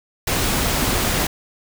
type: tone in noise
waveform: sine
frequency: 250 Hz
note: B3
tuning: 21 cents sharp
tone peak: -29 dBFS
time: 0.5-0.96 s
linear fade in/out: 5 ms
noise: pink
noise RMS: -20 dBFS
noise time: 0.27-1.27 s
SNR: -12 dB
effects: none